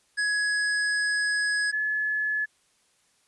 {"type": "tone pair in turn", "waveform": ["square", "sine"], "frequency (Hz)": [1676, 1713.2], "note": ["G#6", "A6"], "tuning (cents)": [15, -47], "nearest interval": "unison", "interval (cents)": 38, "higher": "second", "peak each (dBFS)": [-24, -24], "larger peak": "neither", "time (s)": [[0.17, 1.72], [1.72, 2.46]], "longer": "first", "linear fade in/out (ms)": 20, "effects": ["white hiss -66 dBFS RMS until 3.27 s", "resampled to 24000 Hz"]}